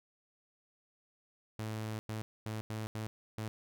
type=tone bursts at uneven times; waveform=sawtooth; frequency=109.1 Hz; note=A2; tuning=14 cents flat; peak=-33 dBFS; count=6; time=1.59-1.99 / 2.09-2.22 / 2.46-2.61 / 2.7-2.87 / 2.95-3.07 / 3.38-3.48 s; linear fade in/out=0 ms; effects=none